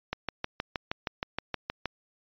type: click train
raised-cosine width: 0.3 ms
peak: -14 dBFS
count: 12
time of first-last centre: 0.13-1.857 s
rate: 6.37 Hz
effects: resampled to 11025 Hz